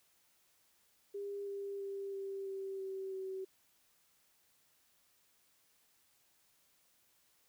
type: tone with pitch steps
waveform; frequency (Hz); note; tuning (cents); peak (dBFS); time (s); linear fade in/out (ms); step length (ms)
sine; 402.2 / 398.5 / 394.8 / 391.2 / 387.6 / 384 / 380.5; G4 / G4 / G4 / G4 / G4 / G4 / F#4; +44 / +28 / +12 / -4 / -20 / -36 / +48; -39; 1.14-3.45; 10; 330
effects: white hiss -72 dBFS RMS until 7.48 s